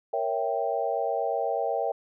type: chord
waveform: sine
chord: A# diminished seventh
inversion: none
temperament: equal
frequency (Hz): 466.2 / 554.4 / 659.3 / 784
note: A#4 / C#5 / E5 / G5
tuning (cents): 0 / 0 / 0 / 0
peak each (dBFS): -31 / -31 / -30 / -30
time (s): 0.13-1.92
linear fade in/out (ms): 5
effects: none